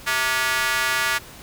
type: tone with high-pass filter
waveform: square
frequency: 130 Hz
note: C3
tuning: 11 cents flat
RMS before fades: -22 dBFS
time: 0.06-1.19 s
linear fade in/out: 20 ms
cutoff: 1500 Hz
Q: 1.8
effects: pink hiss -42 dBFS RMS until 1.42 s